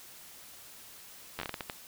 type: slowing click train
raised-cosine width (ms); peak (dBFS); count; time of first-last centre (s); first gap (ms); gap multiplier
0.3; -19; 9; 1.39-1.698; 10; 1.37
effects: white hiss -51 dBFS RMS until 1.87 s